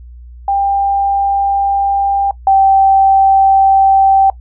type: tone pair in turn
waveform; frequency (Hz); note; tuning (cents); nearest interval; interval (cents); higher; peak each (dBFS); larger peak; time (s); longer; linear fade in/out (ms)
sine; 794 / 777.7; G5 / G5; +22 / -14; unison; 36; first; -10 / -5; second; 0.48-2.31 / 2.47-4.3; neither; 2
effects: noise-tail reverb RT60 0.1 s tail -20 dB re dry + added 60 Hz sine -31 dBFS peak until 4.4 s